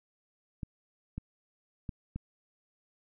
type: clicks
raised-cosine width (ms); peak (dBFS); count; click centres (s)
5; -24; 4; 0.632 / 1.18 / 1.892 / 2.16
effects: none